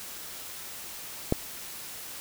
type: click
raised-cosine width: 2 ms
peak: -9 dBFS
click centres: 1.324 s
effects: white hiss -41 dBFS RMS until 2.2 s